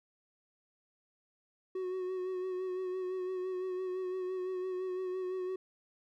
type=tone with vibrato; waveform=triangle; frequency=370 Hz; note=F#4; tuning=in tune; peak=-32 dBFS; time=1.75-5.56 s; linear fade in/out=5 ms; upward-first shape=sine; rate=5.9 Hz; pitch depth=29 cents each way; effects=none